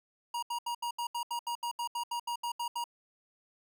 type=tone bursts; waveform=square; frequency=950 Hz; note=A#5; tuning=33 cents sharp; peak=-33 dBFS; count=16; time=0.34-2.841 s; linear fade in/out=5 ms; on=86 ms; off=75 ms; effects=none